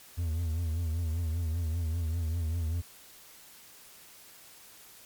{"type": "tone with vibrato", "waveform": "triangle", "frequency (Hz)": 82.41, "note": "E2", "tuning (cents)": 0, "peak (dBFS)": -26, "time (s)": [0.17, 2.82], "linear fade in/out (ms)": 20, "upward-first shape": "triangle", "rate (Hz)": 5.1, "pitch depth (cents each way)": 110, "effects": ["white hiss -53 dBFS RMS until 5.05 s", "MP3 96 kbps"]}